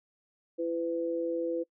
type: tone pair together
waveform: sine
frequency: 335.7 / 503 Hz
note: E4 / B4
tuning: +32 / +32 cents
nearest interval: perfect fifth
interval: 700 cents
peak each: -32 / -31 dBFS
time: 0.58-1.64 s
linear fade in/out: 20 ms
effects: noise-tail reverb RT60 0.1 s tail -24 dB re dry